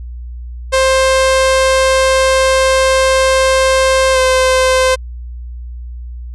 sawtooth tone with pitch glide, 527 to 517.9 Hz, C5 to C5, +12 to -18 cents, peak -5 dBFS, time 0.72-4.96 s, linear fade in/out 20 ms, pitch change -30 cents, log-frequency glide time 4.13-4.18 s, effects added 60 Hz sine -24 dBFS peak until 6.34 s + resampled to 24000 Hz

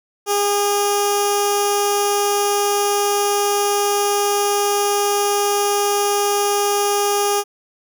10% pulse tone with notch filter, 407.5 Hz, G#4, 33 cents flat, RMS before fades -18 dBFS, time 0.26-7.44 s, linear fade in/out 50 ms, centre 1900 Hz, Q 0.71, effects none

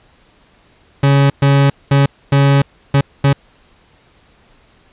40% pulse tone bursts at uneven times, 139.6 Hz, C#3, 13 cents sharp, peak -7 dBFS, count 6, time 1.03-1.3 / 1.42-1.7 / 1.91-2.06 / 2.32-2.62 / 2.94-3.01 / 3.24-3.33 s, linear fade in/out 5 ms, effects pink hiss -51 dBFS RMS until 4.92 s + resampled to 8000 Hz

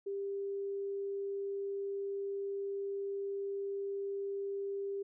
sine tone, 396.9 Hz, G4, 22 cents sharp, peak -35 dBFS, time 0.06-5.03 s, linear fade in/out 10 ms, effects none

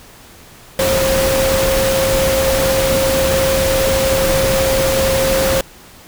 sine tone in noise, 534 Hz, C5, 35 cents sharp, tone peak -14 dBFS, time 0.79-5.61 s, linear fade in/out 2 ms, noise pink, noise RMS -18 dBFS, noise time 0.79-5.61 s, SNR +1 dB, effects pink hiss -41 dBFS RMS until 6.07 s

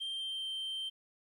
sine tone with pitch glide, 3165 to 3130 Hz, G7 to G7, +16 to -3 cents, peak -33 dBFS, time 0-0.9 s, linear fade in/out 20 ms, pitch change -19 cents, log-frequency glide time 0.1-0.48 s, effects tanh soft clip ceiling -35 dBFS + 12-bit

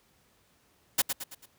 white noise with echo, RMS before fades -23 dBFS, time 0.98-1.02 s, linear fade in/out 10 ms, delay 110 ms, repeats 4, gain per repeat -7 dB, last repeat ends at 1.46 s, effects pink hiss -66 dBFS RMS until 1.58 s + high-pass 60 Hz 12 dB/octave

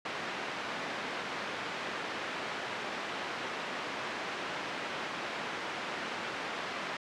white band-pass noise, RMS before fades -38 dBFS, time 0.05-6.97 s, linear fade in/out 5 ms, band 200 to 2100 Hz, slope 12 dB/octave, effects low-pass 7000 Hz 12 dB/octave

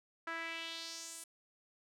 sawtooth tone with band-pass filter sweep, 330 Hz, E4, 2 cents sharp, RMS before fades -44 dBFS, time 0.27-1.24 s, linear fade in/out 5 ms, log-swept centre 1500 to 9600 Hz, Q 2.6, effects none

